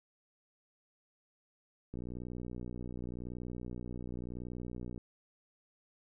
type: click train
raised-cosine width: 3 ms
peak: -30 dBFS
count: 186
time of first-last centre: 1.94-4.978 s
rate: 60.9 Hz
effects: none